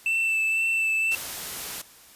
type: tone with vibrato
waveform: triangle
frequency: 2657 Hz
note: E7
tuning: 13 cents sharp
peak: -20 dBFS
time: 0.06-1.15 s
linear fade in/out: 2 ms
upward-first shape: sine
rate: 2 Hz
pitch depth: 17 cents each way
type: noise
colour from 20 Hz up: white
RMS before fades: -34 dBFS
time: 1.11-1.82 s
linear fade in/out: 10 ms
effects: white hiss -51 dBFS RMS until 2.15 s + resampled to 32000 Hz